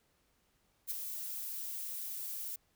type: noise with ADSR envelope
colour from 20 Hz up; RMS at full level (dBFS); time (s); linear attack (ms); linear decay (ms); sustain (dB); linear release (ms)
violet; -35; 0.87-2.56; 38; 14; -6; 6
effects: pink hiss -74 dBFS RMS until 2.75 s